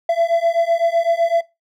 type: beating tone pair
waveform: triangle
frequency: 669 / 676.9 Hz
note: E5 / E5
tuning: +25 / +46 cents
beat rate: 7.9 Hz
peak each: -16 dBFS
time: 0.09-1.41 s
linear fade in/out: 5 ms
effects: noise-tail reverb RT60 0.2 s tail -17 dB re dry